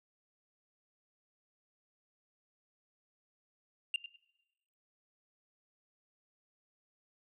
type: tone with echo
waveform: sine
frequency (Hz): 2794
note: F7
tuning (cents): 0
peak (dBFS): -26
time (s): 3.94-3.96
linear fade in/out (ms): 2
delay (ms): 100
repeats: 2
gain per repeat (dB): -14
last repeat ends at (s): 4.16
effects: noise-tail reverb RT60 1.0 s tail -24 dB re dry + tanh soft clip ceiling -28 dBFS